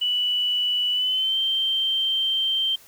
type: tone with pitch glide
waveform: sine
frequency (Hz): 2960 to 3136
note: F#7 to G7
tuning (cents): 0 to 0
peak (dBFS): -20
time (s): 0.01-2.76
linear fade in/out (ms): 10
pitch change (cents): +100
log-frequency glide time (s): 0.92-1.39
effects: white hiss -51 dBFS RMS until 2.87 s